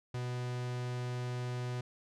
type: tone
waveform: 45% pulse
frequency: 123.8 Hz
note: B2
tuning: 5 cents sharp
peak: -35 dBFS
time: 0.14-1.81 s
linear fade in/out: 5 ms
effects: low-pass 7000 Hz 12 dB/octave